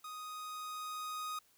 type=tone with level ramp; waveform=45% pulse; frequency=1247 Hz; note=D#6; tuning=3 cents sharp; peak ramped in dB=-44 to -38 dBFS; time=0.04-1.39 s; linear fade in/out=5 ms; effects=white hiss -69 dBFS RMS until 1.57 s